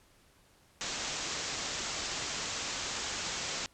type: low-pass noise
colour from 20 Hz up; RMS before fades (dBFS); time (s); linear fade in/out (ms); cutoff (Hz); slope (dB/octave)
white; -37; 0.81-3.66; 0; 7600; 96
effects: pink hiss -64 dBFS RMS until 3.73 s + low-pass 12000 Hz 12 dB/octave

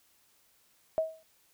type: tone with exponential decay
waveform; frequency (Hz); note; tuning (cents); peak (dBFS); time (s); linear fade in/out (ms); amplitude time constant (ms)
sine; 640; D#5; +49; -22; 0.98-1.23; 0; 54
effects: white hiss -67 dBFS RMS until 1.53 s

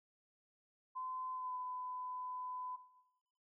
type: tone with pitch glide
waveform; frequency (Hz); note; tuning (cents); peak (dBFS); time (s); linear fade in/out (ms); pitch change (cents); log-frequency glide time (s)
sine; 1024 to 1005.2; C6 to B5; -38 to +30; -40; 0.95-2.77; 20; -32; 1.33-1.55
effects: noise-tail reverb RT60 1.0 s tail -17 dB re dry

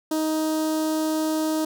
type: tone with notch filter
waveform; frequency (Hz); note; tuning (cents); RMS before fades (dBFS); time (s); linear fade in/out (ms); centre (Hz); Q
sawtooth; 313.2; D#4; +11; -24; 0.11-1.65; 5; 2200; 0.66
effects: none

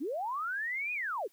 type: linear two-way sweep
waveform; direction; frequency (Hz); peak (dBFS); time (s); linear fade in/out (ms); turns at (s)
sine; up then down; 240 to 2510 to 321; -32; 0-1.28; 20; 0.93
effects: white hiss -67 dBFS RMS until 1.32 s

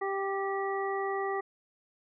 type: harmonic tone with a mistuned harmonic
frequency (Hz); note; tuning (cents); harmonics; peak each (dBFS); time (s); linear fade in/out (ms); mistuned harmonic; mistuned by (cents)
392; G4; 0; 1 / 2 / 3 / 5; -32 / -35 / -37 / -39; 0.01-1.41; 10; 5; -21
effects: none

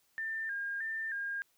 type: tone with vibrato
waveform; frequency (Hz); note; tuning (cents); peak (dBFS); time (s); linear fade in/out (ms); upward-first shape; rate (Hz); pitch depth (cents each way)
sine; 1701; G#6; +41; -34; 0.18-1.42; 0; square; 1.6; 88
effects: white hiss -72 dBFS RMS until 1.57 s

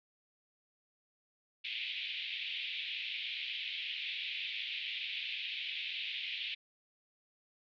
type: band-pass noise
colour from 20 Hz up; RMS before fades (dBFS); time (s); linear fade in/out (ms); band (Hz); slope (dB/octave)
pink; -40; 1.64-6.55; 10; 2300 to 3700; 48
effects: none

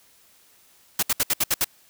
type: noise bursts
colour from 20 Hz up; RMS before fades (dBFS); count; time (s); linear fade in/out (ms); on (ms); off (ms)
white; -21; 7; 0.99-1.645; 5; 37; 66
effects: white hiss -57 dBFS RMS until 1.89 s

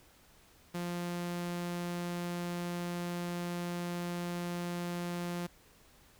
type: tone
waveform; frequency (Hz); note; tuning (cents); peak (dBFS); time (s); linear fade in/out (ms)
sawtooth; 174.61; F3; 0; -31; 0.74-5.47; 10
effects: pink hiss -62 dBFS RMS until 6.19 s

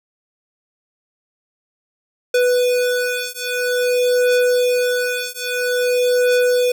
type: beating tone pair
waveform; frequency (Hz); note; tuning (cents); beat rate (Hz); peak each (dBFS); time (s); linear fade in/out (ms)
square; 494.3 / 494.8; B4 / B4; +1 / +3; 0.5; -19; 2.34-6.72; 5
effects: none

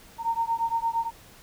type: beating tone pair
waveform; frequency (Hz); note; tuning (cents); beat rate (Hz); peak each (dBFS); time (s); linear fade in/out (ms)
sine; 914 / 922.7; A#5 / A#5; -34 / -18; 8.7; -27 / -27; 0.18-1.11; 50
effects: pink hiss -51 dBFS RMS until 1.42 s

